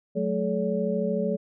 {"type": "tone cluster", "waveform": "sine", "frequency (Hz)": [182.9, 216.2, 429.1, 568], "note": ["F#3", "A3", "A4", "C#5"], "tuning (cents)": [-20, -30, -43, 42], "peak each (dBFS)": -29, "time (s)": [0.15, 1.37], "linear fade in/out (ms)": 20, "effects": []}